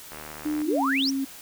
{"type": "click train", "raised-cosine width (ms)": 0.5, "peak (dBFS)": -24, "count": 39, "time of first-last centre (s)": [0.12, 0.617], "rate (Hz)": 76.4}
{"type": "tone with pitch glide", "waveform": "sine", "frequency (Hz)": [302.1, 270.7], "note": ["D4", "C#4"], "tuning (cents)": [49, -41], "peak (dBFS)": -24, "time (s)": [0.45, 1.25], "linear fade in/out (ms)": 10, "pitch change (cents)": -190, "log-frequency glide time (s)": [0.7, 0.84]}
{"type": "exponential sweep", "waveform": "sine", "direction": "up", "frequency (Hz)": [272, 6210], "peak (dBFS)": -23, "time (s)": [0.65, 1.11], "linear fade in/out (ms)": 20}
{"effects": ["white hiss -44 dBFS RMS until 1.41 s"]}